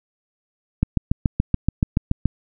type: click train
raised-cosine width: 5 ms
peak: -4 dBFS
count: 11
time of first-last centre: 0.83-2.257 s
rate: 7.01 Hz
effects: none